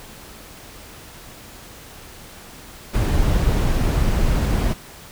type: noise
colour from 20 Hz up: brown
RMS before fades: -18 dBFS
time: 2.93-4.74 s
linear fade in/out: 20 ms
effects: pink hiss -41 dBFS RMS until 5.11 s